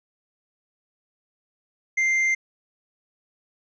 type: tone with hard clipping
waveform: sine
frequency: 2093 Hz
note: C7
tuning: in tune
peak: -20 dBFS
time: 1.97-2.35 s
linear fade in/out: 10 ms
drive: 4 dB
effects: resampled to 16000 Hz